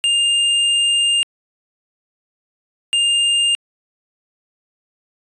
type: tone pair in turn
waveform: square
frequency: 2808 / 2808 Hz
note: F7 / F7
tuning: +9 / +9 cents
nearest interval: unison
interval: 0 cents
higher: neither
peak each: -14 dBFS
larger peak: neither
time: 0.04-1.23 / 2.93-3.55 s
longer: first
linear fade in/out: 0 ms
effects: resampled to 22050 Hz